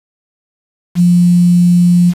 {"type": "tone with quantisation", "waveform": "sine", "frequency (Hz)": 175.7, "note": "F3", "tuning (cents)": 11, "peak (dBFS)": -5, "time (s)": [0.95, 2.14], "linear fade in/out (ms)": 50, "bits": 5, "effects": ["resampled to 32000 Hz"]}